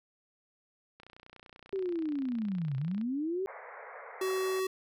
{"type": "click train", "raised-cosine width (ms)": 0.3, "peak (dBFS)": -35, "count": 62, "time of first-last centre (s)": [1, 3.013], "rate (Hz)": 30.3}
{"type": "linear two-way sweep", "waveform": "sine", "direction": "down then up", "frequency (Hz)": [394.9, 128.1, 394.9], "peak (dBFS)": -30, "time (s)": [1.73, 3.46], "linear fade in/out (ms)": 0, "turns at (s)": 2.77}
{"type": "band-pass noise", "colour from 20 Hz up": "pink", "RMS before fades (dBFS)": -47, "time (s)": [3.47, 4.6], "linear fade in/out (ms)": 5, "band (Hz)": [440, 2200], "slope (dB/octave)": 96}
{"type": "tone", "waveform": "square", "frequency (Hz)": 377.6, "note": "F#4", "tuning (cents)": 35, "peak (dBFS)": -30, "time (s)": [4.21, 4.67], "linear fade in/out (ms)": 5}
{"effects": []}